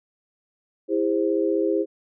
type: chord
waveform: sine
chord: E augmented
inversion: none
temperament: equal with one note detuned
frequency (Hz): 329.6 / 405.1 / 523.3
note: E4 / G#4 / B#4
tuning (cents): 0 / -43 / 0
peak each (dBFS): -23 / -23 / -26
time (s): 0.88-1.86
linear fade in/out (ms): 50
effects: none